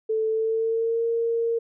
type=tone with pitch glide; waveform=sine; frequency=440 to 461.9 Hz; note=A4 to A#4; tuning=0 to -16 cents; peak=-21 dBFS; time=0.09-1.59 s; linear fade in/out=10 ms; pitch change=+84 cents; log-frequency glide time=0.28-1.05 s; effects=none